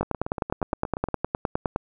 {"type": "two click trains", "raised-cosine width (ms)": 1, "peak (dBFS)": [-9, -16], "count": [18, 10], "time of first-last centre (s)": [[0.01, 1.761], [0.03, 1.086]], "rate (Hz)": [9.71, 8.52], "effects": []}